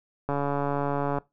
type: click train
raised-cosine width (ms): 1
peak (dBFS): -14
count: 128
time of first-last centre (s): 0.29-1.184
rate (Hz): 142
effects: noise-tail reverb RT60 0.2 s tail -21 dB re dry